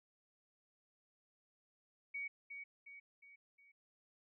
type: tone with echo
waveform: sine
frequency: 2248 Hz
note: C#7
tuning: 24 cents sharp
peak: -40 dBFS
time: 2.14-2.28 s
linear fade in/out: 10 ms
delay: 360 ms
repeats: 4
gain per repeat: -6 dB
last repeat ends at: 3.72 s
effects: none